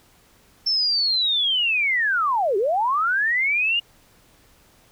sine linear two-way sweep, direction down then up, 5400 to 370 to 2879 Hz, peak -18 dBFS, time 0.66-3.8 s, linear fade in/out 10 ms, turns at 2.57 s, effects pink hiss -56 dBFS RMS until 4.91 s

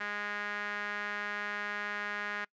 sawtooth tone with band-pass filter, 206.2 Hz, G#3, 12 cents flat, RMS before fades -37 dBFS, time 0-2.45 s, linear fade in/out 10 ms, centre 1700 Hz, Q 3.4, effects noise-tail reverb RT60 0.1 s tail -24 dB re dry + resampled to 16000 Hz

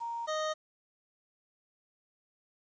sine / 25% pulse tone pair in turn, 932.3 / 620.7 Hz, A#5 / D#5, 0 / -4 cents, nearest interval perfect fifth, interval 704 cents, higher first, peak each -34 / -27 dBFS, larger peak second, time 0-0.27 / 0.27-0.54 s, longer neither, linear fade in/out 20 ms, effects resampled to 16000 Hz + 10-bit

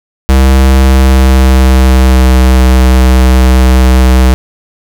square tone with pitch glide, 66 to 63.94 Hz, C2 to C2, +16 to -39 cents, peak -3 dBFS, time 0.29-4.34 s, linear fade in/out 0 ms, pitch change -55 cents, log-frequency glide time 0.69-2.62 s, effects none

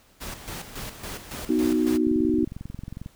pink noise with tremolo, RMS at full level -35 dBFS, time 0.2-1.98 s, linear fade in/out 20 ms, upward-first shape square, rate 3.6 Hz, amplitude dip 60%
sine chord, B major, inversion none, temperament equal, 246.9 / 311.1 / 370 Hz, B3 / D#4 / F#4, 0 / 0 / 0 cents, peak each -24 / -22 / -26 dBFS, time 1.49-2.45 s, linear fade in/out 5 ms
click train, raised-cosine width 5 ms, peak -23 dBFS, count 23, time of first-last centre 2.07-3.061 s, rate 22.2 Hz
effects pink hiss -58 dBFS RMS until 3.15 s

